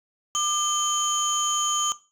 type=tone cluster; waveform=sine; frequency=1199 / 3099 / 6380 / 6850 Hz; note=D6 / G7 / G8 / A8; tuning=+36 / -21 / +30 / -47 cents; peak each=-26 dBFS; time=0.35-1.92 s; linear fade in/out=0 ms; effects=noise-tail reverb RT60 0.3 s tail -17 dB re dry + tanh soft clip ceiling -16 dBFS